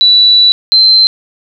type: tone pair in turn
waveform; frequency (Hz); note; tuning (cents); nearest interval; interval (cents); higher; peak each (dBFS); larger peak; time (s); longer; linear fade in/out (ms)
sine; 3951 / 4103; B7 / C8; 0 / -35; minor second; 65; second; -3; neither; 0.01-0.52 / 0.72-1.07; first; 0
effects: none